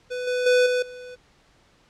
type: tone with level steps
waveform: square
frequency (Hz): 497.7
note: B4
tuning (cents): +13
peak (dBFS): -28 / -23 / -16 / -21 / -38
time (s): 0.1-1.16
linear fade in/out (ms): 20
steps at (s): 0.27 / 0.46 / 0.66 / 0.82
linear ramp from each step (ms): 5
effects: pink hiss -59 dBFS RMS until 1.89 s + low-pass 6000 Hz 12 dB/octave